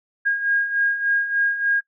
sine beating tone pair, 1626 / 1629.4 Hz, G#6 / G#6, -37 / -33 cents, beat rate 3.4 Hz, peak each -25 / -19 dBFS, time 0.25-1.81 s, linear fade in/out 20 ms, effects noise-tail reverb RT60 0.1 s tail -21 dB re dry

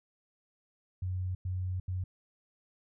sine tone bursts at uneven times, 92 Hz, F#2, 9 cents flat, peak -31 dBFS, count 3, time 1.02-1.35 / 1.45-1.8 / 1.88-2.04 s, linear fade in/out 5 ms, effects none

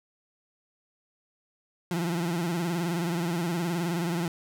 30% pulse tone with vibrato, 171 Hz, F3, 36 cents flat, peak -24 dBFS, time 1.91-4.28 s, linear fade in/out 2 ms, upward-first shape sine, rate 19 Hz, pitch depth 87 cents each way, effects none

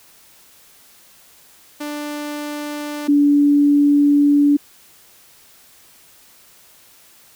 sawtooth / sine tone pair in turn, 295.2 / 288.5 Hz, D4 / D4, +9 / -31 cents, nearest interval unison, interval 40 cents, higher first, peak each -21 / -10 dBFS, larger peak second, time 1.8-3.08 / 3.08-4.57 s, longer second, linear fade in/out 10 ms, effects white hiss -49 dBFS RMS until 7.35 s

